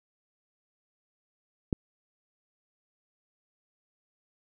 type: click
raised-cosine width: 3 ms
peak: -13 dBFS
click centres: 1.728 s
effects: none